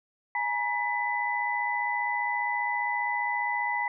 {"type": "tone cluster", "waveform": "sine", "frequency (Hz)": [835, 950, 1998], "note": ["G#5", "A#5", "B6"], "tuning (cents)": [9, 33, 20], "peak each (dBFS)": [-32, -31, -29], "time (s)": [0.35, 3.88], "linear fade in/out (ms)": 2, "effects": []}